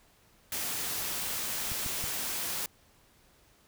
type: noise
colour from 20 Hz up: white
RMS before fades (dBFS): -34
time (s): 0.52-2.66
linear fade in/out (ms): 2
type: clicks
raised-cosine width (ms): 5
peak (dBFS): -27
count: 3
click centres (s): 1.718 / 1.862 / 2.04
effects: pink hiss -63 dBFS RMS until 3.67 s